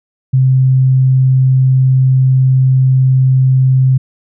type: tone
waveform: sine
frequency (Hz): 130.81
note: C3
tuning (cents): 0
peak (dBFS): -6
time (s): 0.33-3.98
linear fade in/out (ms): 10
effects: none